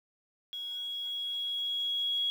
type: tone with level ramp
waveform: sine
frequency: 3322 Hz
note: G#7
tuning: in tune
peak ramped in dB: -36 to -27 dBFS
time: 0.53-2.3 s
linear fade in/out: 0 ms
effects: 9-bit